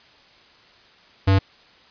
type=tone; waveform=square; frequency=96.8 Hz; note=G2; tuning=21 cents flat; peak=-14 dBFS; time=1.27-1.39 s; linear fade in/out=10 ms; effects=white hiss -52 dBFS RMS until 1.9 s + resampled to 11025 Hz